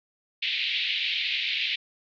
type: band-pass noise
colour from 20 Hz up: pink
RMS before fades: -28 dBFS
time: 0.42-1.76 s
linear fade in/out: 10 ms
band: 2200 to 4000 Hz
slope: 48 dB/octave
effects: none